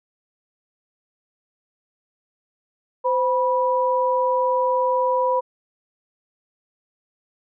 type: tone pair together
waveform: sine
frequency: 515.2 / 979 Hz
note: C5 / B5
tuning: -27 / -15 cents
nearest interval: major seventh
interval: 1112 cents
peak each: -20 dBFS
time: 3.04-5.41 s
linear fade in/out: 20 ms
effects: none